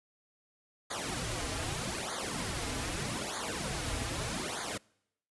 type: noise with flanger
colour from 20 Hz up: pink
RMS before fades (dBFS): -36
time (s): 0.9-4.78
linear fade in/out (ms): 10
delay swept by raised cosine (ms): 0.36 to 5.56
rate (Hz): 0.81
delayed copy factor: -0.95
effects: noise-tail reverb RT60 0.8 s tail -26 dB re dry + resampled to 24000 Hz